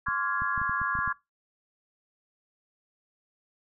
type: chord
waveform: sine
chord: D half-diminished seventh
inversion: third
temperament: equal with one note detuned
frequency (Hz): 1046.5 / 1145.2 / 1396.9 / 1661.2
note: C6 / D6 / F6 / Ab6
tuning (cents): 0 / -44 / 0 / 0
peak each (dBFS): -33 / -31 / -33 / -30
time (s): 0.06-1.13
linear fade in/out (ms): 10
type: clicks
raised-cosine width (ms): 5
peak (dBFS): -27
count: 9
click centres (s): 0.085 / 0.42 / 0.578 / 0.616 / 0.695 / 0.816 / 0.953 / 0.989 / 1.077
effects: noise-tail reverb RT60 0.2 s tail -21 dB re dry